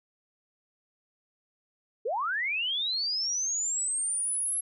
sine linear sweep, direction up, 399.6 to 11175 Hz, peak -27 dBFS, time 2.05-4.61 s, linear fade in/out 10 ms, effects none

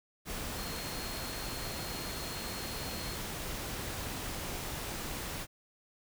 sine tone in noise, 4259 Hz, C8, 30 cents sharp, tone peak -46 dBFS, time 0.54-3.19 s, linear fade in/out 50 ms, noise pink, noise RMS -39 dBFS, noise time 0.25-5.47 s, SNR -10 dB, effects none

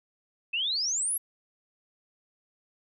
sine exponential sweep, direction up, 2577 to 11580 Hz, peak -26 dBFS, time 0.53-1.18 s, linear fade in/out 10 ms, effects none

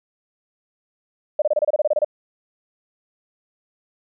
sine tone bursts, 602 Hz, D5, 43 cents sharp, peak -14 dBFS, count 12, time 1.39-2.047 s, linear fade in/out 5 ms, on 30 ms, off 27 ms, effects none

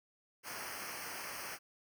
pink noise with comb filter, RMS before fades -44 dBFS, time 0.43-1.59 s, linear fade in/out 50 ms, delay 0.27 ms, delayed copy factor -1, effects none

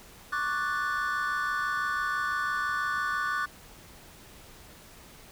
triangle chord, D major seventh, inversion third, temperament equal, 1108.7 / 1174.7 / 1480 / 1760 Hz, C#6 / D6 / F#6 / A6, 0 / 0 / 0 / 0 cents, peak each -34 / -30 / -29 / -34 dBFS, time 0.32-3.46 s, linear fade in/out 10 ms, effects pink hiss -51 dBFS RMS until 5.31 s

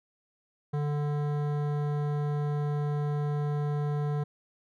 sine tone with hard clipping, 146.83 Hz, D3, in tune, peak -29 dBFS, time 0.73-4.24 s, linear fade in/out 10 ms, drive 15 dB, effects none

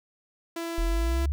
sawtooth tone, 334.5 Hz, E4, 25 cents sharp, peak -27 dBFS, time 0.56-1.26 s, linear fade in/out 5 ms
sine linear sweep, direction up, 38.69 to 73.42 Hz, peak -23 dBFS, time 0.78-1.32 s, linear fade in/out 0 ms
effects none

